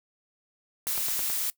click train, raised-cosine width 0.5 ms, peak -23 dBFS, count 5, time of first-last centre 0.87-1.301 s, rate 9.29 Hz
blue noise, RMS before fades -29 dBFS, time 0.87-1.5 s, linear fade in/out 0 ms
effects noise-tail reverb RT60 0.1 s tail -21 dB re dry

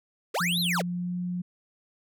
square linear two-way sweep, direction up then down, 324.8 to 4203 to 324.8 Hz, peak -26 dBFS, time 0.34-0.82 s, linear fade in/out 10 ms, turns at 0.6 s
sine tone with pitch glide, 174.61 to 178.38 Hz, F3 to F3, 0 to +37 cents, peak -28 dBFS, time 0.4-1.42 s, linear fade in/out 10 ms, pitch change +37 cents, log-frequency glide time 0.64-1.16 s
effects none

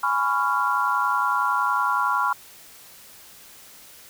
sine chord, C# dominant seventh, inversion second, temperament just, 831.5 / 997.9 / 1108.7 / 1385.9 Hz, G#5 / B5 / C#6 / E#6, +2 / +18 / 0 / -14 cents, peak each -29 / -24 / -25 / -24 dBFS, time 0.03-2.33 s, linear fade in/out 5 ms, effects white hiss -47 dBFS RMS until 4.09 s

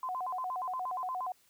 sine tone with vibrato, 871 Hz, A5, 18 cents flat, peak -33 dBFS, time 0.03-1.32 s, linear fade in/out 2 ms, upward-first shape square, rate 8.5 Hz, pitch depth 290 cents each way, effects white hiss -67 dBFS RMS until 1.49 s

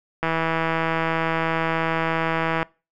click train, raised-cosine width 0.5 ms, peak -8 dBFS, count 392, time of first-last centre 0.23-2.629 s, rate 163 Hz, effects noise-tail reverb RT60 0.3 s tail -23 dB re dry

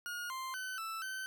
40% pulse tone with pitch steps, 1434 / 1047 / 1517 / 1322 / 1534 Hz, F6 / C6 / F#6 / E6 / G6, +45 / +1 / +43 / +5 / -38 cents, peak -38 dBFS, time 0.06-1.26 s, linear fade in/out 0 ms, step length 240 ms, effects none

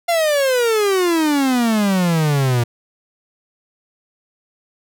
45% pulse exponential sweep, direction down, 698.5 to 116.54 Hz, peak -14 dBFS, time 0.08-2.64 s, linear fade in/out 10 ms, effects none

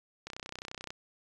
click train, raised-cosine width 0.2 ms, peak -23 dBFS, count 21, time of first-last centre 0.27-0.905 s, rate 31.5 Hz, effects resampled to 24000 Hz

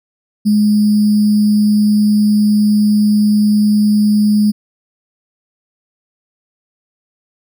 sine tone with sample-and-hold, 209.7 Hz, G#3, 17 cents sharp, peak -8 dBFS, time 0.45-4.52 s, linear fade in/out 20 ms, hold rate 4900 Hz, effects none

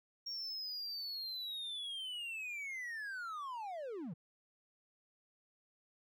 triangle linear sweep, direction down, 5580 to 138.59 Hz, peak -39 dBFS, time 0.26-4.14 s, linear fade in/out 10 ms, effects none

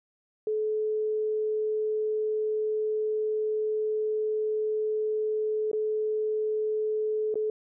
sine tone with dropouts, 430.5 Hz, A4, 38 cents flat, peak -25 dBFS, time 0.47-7.5 s, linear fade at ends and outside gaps 2 ms, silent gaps 5.715-5.731 / 7.342-7.355 s, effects none

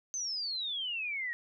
sine exponential sweep, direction down, 6300 to 1864.7 Hz, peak -33 dBFS, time 0.14-1.33 s, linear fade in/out 0 ms, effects none

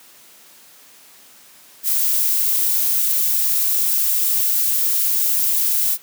violet noise, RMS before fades -18 dBFS, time 1.83-5.98 s, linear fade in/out 50 ms, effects white hiss -47 dBFS RMS until 6.02 s + high-pass 150 Hz 12 dB/octave

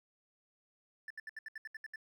triangle tone bursts, 1760 Hz, A6, in tune, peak -40 dBFS, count 10, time 1.08-1.959 s, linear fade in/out 2 ms, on 24 ms, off 71 ms, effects none

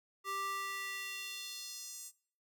square tone with high-pass filter sweep, 392 Hz, G4, in tune, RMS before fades -42 dBFS, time 0.24-2.12 s, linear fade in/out 50 ms, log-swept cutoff 900 to 7800 Hz, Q 2, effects noise-tail reverb RT60 0.5 s tail -20 dB re dry

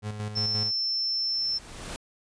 35% pulse tone with tremolo, 105.6 Hz, G#2, 29 cents sharp, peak -28 dBFS, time 0.02-0.72 s, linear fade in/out 50 ms, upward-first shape square, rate 5.7 Hz, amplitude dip 50%
sine tone, 5340 Hz, E8, 22 cents sharp, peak -25 dBFS, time 0.35-1.59 s, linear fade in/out 20 ms
pink noise with exponential growth, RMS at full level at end -35 dBFS, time 0.85-1.96 s, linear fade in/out 0 ms, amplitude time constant 240 ms
effects resampled to 22050 Hz

